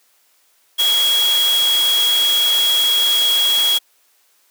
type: tone in noise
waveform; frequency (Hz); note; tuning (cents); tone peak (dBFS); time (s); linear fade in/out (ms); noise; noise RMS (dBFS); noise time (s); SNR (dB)
sine; 3316; G#7; -3; -13; 0.78-3.79; 20; white; -23; 0.78-3.79; +7
effects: white hiss -58 dBFS RMS until 4.5 s + high-pass 400 Hz 12 dB/octave